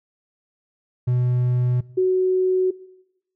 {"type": "tone pair in turn", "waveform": ["triangle", "sine"], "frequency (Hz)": [124, 371.6], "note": ["B2", "F#4"], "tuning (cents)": [7, 7], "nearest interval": "octave + perfect fifth", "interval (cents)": 1900, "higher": "second", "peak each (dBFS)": -15, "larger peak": "neither", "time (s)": [[1.07, 1.81], [1.97, 2.71]], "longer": "neither", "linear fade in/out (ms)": 10, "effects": ["noise-tail reverb RT60 0.9 s tail -21 dB re dry"]}